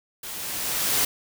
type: noise with level ramp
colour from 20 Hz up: white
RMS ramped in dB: -36 to -21 dBFS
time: 0.23-1.05 s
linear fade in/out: 5 ms
effects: none